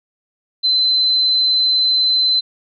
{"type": "tone", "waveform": "sine", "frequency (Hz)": 4058, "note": "B7", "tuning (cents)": 46, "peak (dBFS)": -12, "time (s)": [0.63, 2.41], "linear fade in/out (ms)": 20, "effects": []}